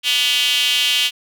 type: tone with high-pass filter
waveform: square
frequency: 133.2 Hz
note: C3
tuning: 31 cents sharp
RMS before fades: -17 dBFS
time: 0.03-1.11 s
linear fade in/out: 50 ms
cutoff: 3000 Hz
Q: 5.5
effects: none